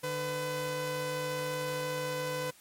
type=tone pair together; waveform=sawtooth; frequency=149.54 / 503 Hz; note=D3 / B4; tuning=+32 / +32 cents; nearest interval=octave + major sixth; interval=2100 cents; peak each=-35 / -29 dBFS; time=0.03-2.51 s; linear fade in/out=10 ms; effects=white hiss -58 dBFS RMS until 2.6 s + MP3 64 kbps